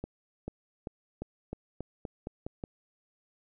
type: accelerating click train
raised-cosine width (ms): 2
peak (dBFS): -23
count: 10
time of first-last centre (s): 0.04-2.639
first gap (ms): 440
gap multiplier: 0.89
effects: none